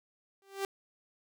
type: tone with exponential growth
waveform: sawtooth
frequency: 392 Hz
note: G4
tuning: in tune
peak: -25 dBFS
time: 0.42-0.65 s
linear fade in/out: 1 ms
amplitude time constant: 50 ms
effects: none